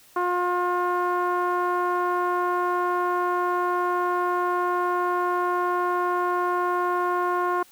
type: tone with low-pass filter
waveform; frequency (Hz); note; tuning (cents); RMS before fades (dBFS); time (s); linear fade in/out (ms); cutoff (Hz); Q
sawtooth; 356.2; F4; +34; -24; 0.16-7.63; 5; 1200; 5.9
effects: white hiss -54 dBFS RMS until 7.71 s